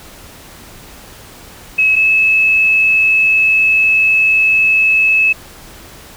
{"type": "tone pair in turn", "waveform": "sine", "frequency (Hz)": [2571, 2596], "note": ["E7", "E7"], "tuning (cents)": [-44, -27], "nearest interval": "unison", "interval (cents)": 17, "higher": "second", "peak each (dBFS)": -8, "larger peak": "neither", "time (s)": [[1.78, 1.96], [1.96, 5.33]], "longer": "second", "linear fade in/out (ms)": 10, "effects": ["pink hiss -37 dBFS RMS until 6.16 s"]}